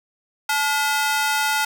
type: ring-modulated tone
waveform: sawtooth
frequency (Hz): 1148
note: D6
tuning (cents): -40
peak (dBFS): -12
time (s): 0.49-1.65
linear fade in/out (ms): 5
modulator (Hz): 281
effects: none